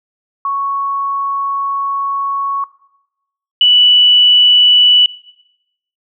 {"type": "tone pair in turn", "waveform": "sine", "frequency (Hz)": [1109, 2961], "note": ["C#6", "F#7"], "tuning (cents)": [0, 1], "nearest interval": "octave + perfect fourth", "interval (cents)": 1701, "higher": "second", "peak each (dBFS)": [-14, -5], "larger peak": "second", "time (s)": [[0.45, 2.64], [3.61, 5.06]], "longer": "first", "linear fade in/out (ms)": 2, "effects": ["noise-tail reverb RT60 0.9 s tail -20 dB re dry"]}